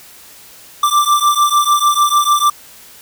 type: beating tone pair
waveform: square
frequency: 1174.7 / 1181.4 Hz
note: D6 / D6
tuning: 0 / +10 cents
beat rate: 6.7 Hz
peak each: -14 dBFS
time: 0.83-2.5 s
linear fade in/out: 5 ms
effects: white hiss -40 dBFS RMS until 3.01 s